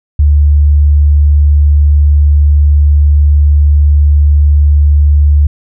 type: tone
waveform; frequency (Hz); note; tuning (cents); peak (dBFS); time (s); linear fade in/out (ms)
sine; 73.2; D2; -5; -3; 0.19-5.47; 5
effects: none